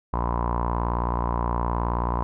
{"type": "tone with low-pass filter", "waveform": "sawtooth", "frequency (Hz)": 59, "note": "A#1", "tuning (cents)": 22, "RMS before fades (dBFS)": -25, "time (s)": [0.13, 2.23], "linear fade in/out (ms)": 0, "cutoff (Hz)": 1000, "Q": 8.6, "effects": []}